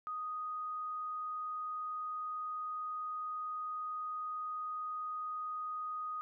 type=tone; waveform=sine; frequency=1244.5 Hz; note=D#6; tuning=in tune; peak=-37 dBFS; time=0.07-6.21 s; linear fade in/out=0 ms; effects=none